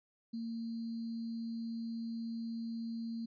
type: tone with sample-and-hold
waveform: sine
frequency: 229.1 Hz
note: A#3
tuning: 30 cents flat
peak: -37 dBFS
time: 0.33-3.26 s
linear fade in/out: 10 ms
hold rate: 4410 Hz
effects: resampled to 11025 Hz